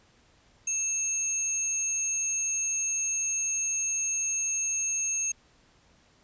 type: tone pair together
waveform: sine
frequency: 2637 / 6452 Hz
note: E7 / G8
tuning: 0 / +49 cents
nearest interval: octave + minor third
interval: 1549 cents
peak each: -37 / -26 dBFS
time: 0.67-5.32 s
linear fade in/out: 5 ms
effects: pink hiss -62 dBFS RMS until 6.23 s + resampled to 16000 Hz